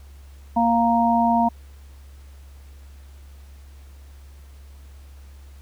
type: harmonic tone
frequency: 233.1 Hz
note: A#3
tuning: in tune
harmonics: 1 / 3 / 4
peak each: -20 / -20 / -20 dBFS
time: 0.56-1.49 s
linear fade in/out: 10 ms
effects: added 69 Hz sine -41 dBFS peak until 5.61 s + pink hiss -56 dBFS RMS until 5.61 s